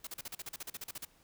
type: noise bursts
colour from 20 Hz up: white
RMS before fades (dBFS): -42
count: 15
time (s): 0.04-1.051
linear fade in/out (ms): 5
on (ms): 31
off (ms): 39
effects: pink hiss -66 dBFS RMS until 1.23 s